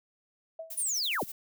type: tone with exponential decay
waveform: sine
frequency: 650 Hz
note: E5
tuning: 24 cents flat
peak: -34 dBFS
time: 0.59-0.82 s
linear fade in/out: 5 ms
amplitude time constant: 48 ms
type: noise with tremolo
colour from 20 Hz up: violet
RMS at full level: -38 dBFS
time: 0.7-1.32 s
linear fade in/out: 5 ms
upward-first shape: triangle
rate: 12 Hz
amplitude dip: 75%
type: linear sweep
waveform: sine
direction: down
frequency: 9790 to 32.7 Hz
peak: -28 dBFS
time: 0.77-1.24 s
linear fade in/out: 10 ms
effects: none